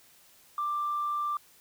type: tone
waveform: sine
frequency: 1181 Hz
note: D6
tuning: 9 cents sharp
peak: -27 dBFS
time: 0.58-1.37 s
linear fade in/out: 2 ms
effects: tanh soft clip ceiling -23 dBFS + white hiss -59 dBFS RMS until 1.6 s